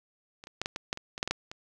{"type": "clicks", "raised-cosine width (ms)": 0.2, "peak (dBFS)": [-28, -27, -13, -14, -17, -12, -23, -21, -10, -15, -10, -23], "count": 12, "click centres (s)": [0.439, 0.471, 0.616, 0.659, 0.761, 0.929, 0.974, 1.179, 1.229, 1.276, 1.31, 1.515], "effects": []}